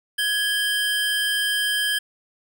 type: tone pair together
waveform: square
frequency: 1661.2 / 3136 Hz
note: G#6 / G7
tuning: 0 / 0 cents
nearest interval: major seventh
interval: 1100 cents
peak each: -24 dBFS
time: 0.18-1.99 s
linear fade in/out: 10 ms
effects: none